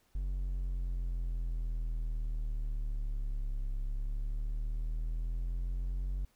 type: exponential two-way sweep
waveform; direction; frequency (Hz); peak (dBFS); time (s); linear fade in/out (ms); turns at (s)
triangle; down then up; 47 to 34.03 to 47; -30; 0.15-6.25; 0; 3.75
effects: pink hiss -71 dBFS RMS until 6.35 s